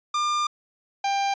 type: tone pair in turn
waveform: 45% pulse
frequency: 1200 / 793.6 Hz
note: D6 / G5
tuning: +37 / +21 cents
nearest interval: perfect fifth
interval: 716 cents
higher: first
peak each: -22 dBFS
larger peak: neither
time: 0.14-0.47 / 1.04-1.34 s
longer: first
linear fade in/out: 5 ms
effects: resampled to 16000 Hz